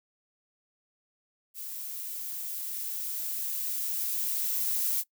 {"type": "noise with level ramp", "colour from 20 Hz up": "violet", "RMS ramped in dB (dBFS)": [-39, -28], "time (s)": [1.54, 5.04], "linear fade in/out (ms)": 50, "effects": ["noise-tail reverb RT60 0.1 s tail -21 dB re dry"]}